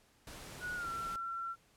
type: noise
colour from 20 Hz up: pink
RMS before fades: -49 dBFS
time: 0.27-1.16 s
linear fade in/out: 2 ms
type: tone with pitch glide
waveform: sine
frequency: 1462 to 1356.2 Hz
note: F#6 to E6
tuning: -21 to +49 cents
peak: -37 dBFS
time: 0.6-1.56 s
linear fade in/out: 50 ms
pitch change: -130 cents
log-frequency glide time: 0.75-0.88 s
effects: pink hiss -68 dBFS RMS until 1.76 s + low-pass 12000 Hz 12 dB/octave